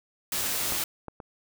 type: noise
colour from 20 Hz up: white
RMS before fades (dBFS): -29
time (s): 0.32-0.84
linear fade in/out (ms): 2
type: clicks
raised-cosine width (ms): 1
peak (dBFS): -20 / -23 / -26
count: 3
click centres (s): 0.722 / 1.083 / 1.202
effects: none